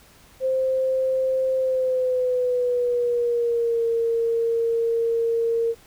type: tone with pitch glide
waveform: sine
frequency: 523.3 to 460.9 Hz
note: C5 to A#4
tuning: 0 to -20 cents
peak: -19 dBFS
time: 0.4-5.75 s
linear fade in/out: 50 ms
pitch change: -220 cents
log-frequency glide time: 1.57-3.86 s
effects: pink hiss -52 dBFS RMS until 5.86 s